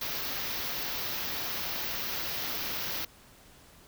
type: band-stop noise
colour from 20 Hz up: white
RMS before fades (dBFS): -34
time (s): 0.01-3.05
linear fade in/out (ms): 5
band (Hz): 5900 to 13000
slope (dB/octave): 48
effects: pink hiss -56 dBFS RMS until 3.87 s